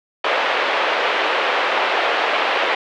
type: band-pass noise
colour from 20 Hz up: pink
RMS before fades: -19 dBFS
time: 0.24-2.75 s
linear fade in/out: 5 ms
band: 460 to 3200 Hz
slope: 24 dB/octave
effects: none